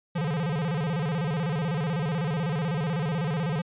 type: tone with vibrato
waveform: square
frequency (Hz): 157.9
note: D#3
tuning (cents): +26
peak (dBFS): -26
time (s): 0.15-3.62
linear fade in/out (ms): 10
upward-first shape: square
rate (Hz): 16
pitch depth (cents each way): 170
effects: resampled to 8000 Hz